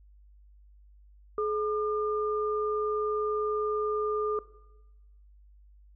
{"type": "tone pair together", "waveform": "sine", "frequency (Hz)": [425.4, 1205], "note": ["G#4", "D6"], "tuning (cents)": [42, 44], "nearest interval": "octave + tritone", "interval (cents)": 1802, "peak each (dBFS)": [-27, -32], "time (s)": [1.38, 4.39], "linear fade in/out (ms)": 2, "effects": ["noise-tail reverb RT60 1.0 s tail -18 dB re dry", "added 50 Hz sine -53 dBFS peak until 5.95 s"]}